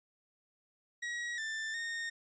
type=tone with pitch steps; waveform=40% pulse; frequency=1907 / 1775 / 1842 Hz; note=A#6 / A6 / A#6; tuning=+39 / +15 / -21 cents; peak=-35 dBFS; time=1.02-2.1 s; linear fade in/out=10 ms; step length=360 ms; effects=resampled to 16000 Hz